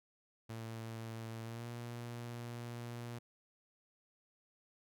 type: tone with pitch glide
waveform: sawtooth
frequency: 113.3 to 119 Hz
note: A#2 to A#2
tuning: -49 to +36 cents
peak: -39 dBFS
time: 0.49-3.19 s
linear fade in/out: 10 ms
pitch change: +85 cents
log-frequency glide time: 1.42-1.68 s
effects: none